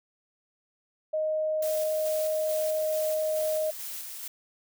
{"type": "tone", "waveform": "sine", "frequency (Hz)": 622.3, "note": "D#5", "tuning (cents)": 0, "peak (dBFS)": -25, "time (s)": [1.13, 3.71], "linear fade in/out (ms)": 10}
{"type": "noise with tremolo", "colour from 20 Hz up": "blue", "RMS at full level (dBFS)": -37, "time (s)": [1.62, 4.28], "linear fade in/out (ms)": 5, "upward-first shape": "square", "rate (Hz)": 2.3, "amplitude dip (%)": 30}
{"effects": []}